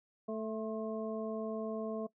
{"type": "harmonic tone with a mistuned harmonic", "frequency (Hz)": 220, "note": "A3", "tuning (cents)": 0, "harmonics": [1, 2, 3, 5], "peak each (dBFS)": [-39, -39, -40, -49], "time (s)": [0.28, 2.07], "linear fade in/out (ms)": 10, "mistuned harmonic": 5, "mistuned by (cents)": -45, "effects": ["noise-tail reverb RT60 0.1 s tail -20 dB re dry"]}